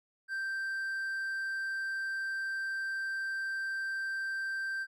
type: tone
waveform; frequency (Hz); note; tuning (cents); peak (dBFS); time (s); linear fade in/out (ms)
triangle; 1568; G6; 0; -31; 0.28-4.87; 50
effects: none